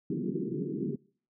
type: band-pass noise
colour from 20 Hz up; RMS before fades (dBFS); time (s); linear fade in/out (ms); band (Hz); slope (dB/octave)
pink; -33; 0.1-0.96; 5; 140 to 420; 96
effects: noise-tail reverb RT60 0.5 s tail -24 dB re dry